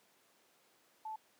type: tone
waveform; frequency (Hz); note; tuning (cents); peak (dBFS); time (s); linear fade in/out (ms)
sine; 873; A5; -14; -40; 1.05-1.16; 5
effects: pink hiss -69 dBFS RMS until 1.39 s + high-pass 300 Hz 12 dB/octave